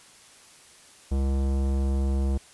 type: tone with tanh clipping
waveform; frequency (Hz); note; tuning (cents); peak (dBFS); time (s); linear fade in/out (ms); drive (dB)
sine; 67.7; C#2; -40; -24; 1.11-2.38; 10; 18
effects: white hiss -52 dBFS RMS until 2.53 s + resampled to 24000 Hz